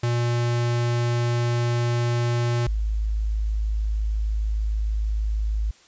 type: tone pair in turn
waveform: square / sine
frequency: 119.5 / 53.23 Hz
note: A#2 / G#1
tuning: +43 / +43 cents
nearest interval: octave + major second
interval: 1400 cents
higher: first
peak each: -21 dBFS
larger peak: neither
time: 0.03-2.67 / 2.67-5.71 s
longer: second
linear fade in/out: 5 ms
effects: white hiss -54 dBFS RMS until 5.87 s + resampled to 16000 Hz